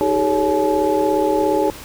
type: tone cluster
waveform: sine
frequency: 313.8 / 387.9 / 425 / 559 / 856 Hz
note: D#4 / G4 / G#4 / C#5 / A5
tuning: +15 / -18 / +40 / +14 / -48 cents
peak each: -21 dBFS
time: 0.01-1.7 s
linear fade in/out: 0 ms
effects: pink hiss -36 dBFS RMS until 1.84 s